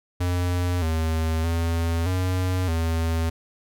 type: tone with pitch steps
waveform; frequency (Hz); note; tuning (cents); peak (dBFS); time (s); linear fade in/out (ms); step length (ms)
square; 89 / 80.4 / 83.4 / 92 / 82; F2 / E2 / E2 / F#2 / E2; +33 / -43 / +21 / -9 / -9; -22; 0.2-3.3; 10; 620
effects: none